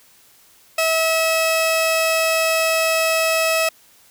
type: tone pair together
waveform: sawtooth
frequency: 646 / 1292 Hz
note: E5 / E6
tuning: -35 / -35 cents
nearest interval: octave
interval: 1200 cents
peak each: -14 dBFS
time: 0.78-3.69 s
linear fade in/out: 5 ms
effects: white hiss -52 dBFS RMS until 4.1 s